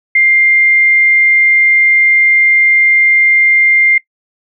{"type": "tone", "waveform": "sine", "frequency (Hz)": 2100, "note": "C7", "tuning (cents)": 6, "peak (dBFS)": -6, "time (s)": [0.15, 3.98], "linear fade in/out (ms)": 5, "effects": ["noise-tail reverb RT60 0.1 s tail -20 dB re dry"]}